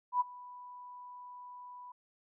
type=tone with ADSR envelope; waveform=sine; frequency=987.8 Hz; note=B5; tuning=in tune; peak=-24 dBFS; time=0.12-1.92 s; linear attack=84 ms; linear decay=21 ms; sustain=-22 dB; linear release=5 ms; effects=none